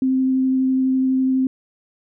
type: tone with vibrato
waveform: sine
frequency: 261.4 Hz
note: C4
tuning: 1 cent flat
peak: -15 dBFS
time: 0.02-1.47 s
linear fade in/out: 2 ms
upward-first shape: sine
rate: 12 Hz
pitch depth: 8 cents each way
effects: none